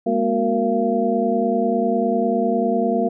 sine tone cluster, 209.4 / 239.4 / 368.3 / 464.8 / 682 Hz, G#3 / A#3 / F#4 / A#4 / F5, +15 / +46 / -8 / -5 / -41 cents, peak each -24 / -22 / -25 / -23 / -22 dBFS, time 0.06-3.09 s, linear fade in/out 10 ms, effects none

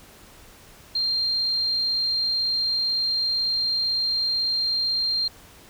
sine tone, 4186 Hz, C8, in tune, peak -21 dBFS, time 0.95-5.28 s, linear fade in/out 5 ms, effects pink hiss -49 dBFS RMS until 5.69 s

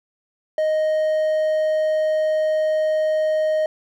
triangle tone, 622.3 Hz, D#5, in tune, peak -15 dBFS, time 0.58-3.66 s, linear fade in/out 2 ms, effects none

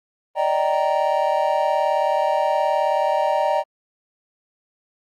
triangle chord, Eb major seventh, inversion third, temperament just, 583.4 / 622.3 / 777.8 / 933.4 Hz, D5 / Eb5 / G5 / Bb5, -12 / 0 / -14 / +2 cents, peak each -21 dBFS, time 0.35-3.64 s, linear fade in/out 50 ms, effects Opus 32 kbps

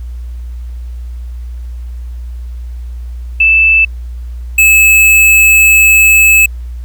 sine / square tone pair in turn, 2637 / 2599 Hz, E7 / E7, 0 / -25 cents, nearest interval unison, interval 25 cents, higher first, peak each -4 dBFS, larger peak neither, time 3.4-3.85 / 4.58-6.46 s, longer second, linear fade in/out 5 ms, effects added 60 Hz sine -20 dBFS peak until 6.84 s + pink hiss -49 dBFS RMS until 6.84 s

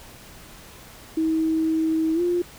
sine tone with pitch glide, 320 to 351 Hz, D#4 to F4, +49 to +9 cents, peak -19 dBFS, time 1.17-2.42 s, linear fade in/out 5 ms, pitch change +160 cents, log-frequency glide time 2.14-2.21 s, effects pink hiss -45 dBFS RMS until 2.58 s

